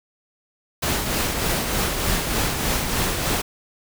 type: noise with tremolo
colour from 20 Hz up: pink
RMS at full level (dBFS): -21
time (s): 0.82-3.42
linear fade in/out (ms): 10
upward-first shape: triangle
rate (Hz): 3.3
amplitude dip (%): 45
effects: none